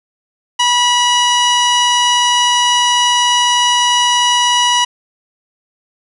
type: tone pair together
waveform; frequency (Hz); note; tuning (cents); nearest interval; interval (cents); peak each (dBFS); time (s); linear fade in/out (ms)
35% pulse; 973.4 / 2917; B5 / F#7; -25 / -25; octave + perfect fifth; 1900; -11; 0.59-4.85; 10
effects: resampled to 24000 Hz + 7-bit